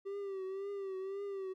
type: tone with vibrato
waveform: triangle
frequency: 390 Hz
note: G4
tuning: 9 cents flat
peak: -36 dBFS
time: 0.05-1.54 s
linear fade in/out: 20 ms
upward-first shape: triangle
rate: 1.9 Hz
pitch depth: 69 cents each way
effects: none